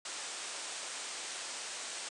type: low-pass noise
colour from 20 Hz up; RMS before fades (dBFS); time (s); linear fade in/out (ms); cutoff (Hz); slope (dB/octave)
white; -42; 0.05-2.09; 5; 9100; 96
effects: high-pass 400 Hz 12 dB/octave